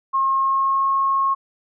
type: tone with pitch glide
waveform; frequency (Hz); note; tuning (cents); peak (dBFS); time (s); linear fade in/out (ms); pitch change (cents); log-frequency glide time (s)
sine; 1076 to 1086.6; C6 to C#6; +48 to -35; -16; 0.13-1.35; 20; +17; 0.36-0.89
effects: none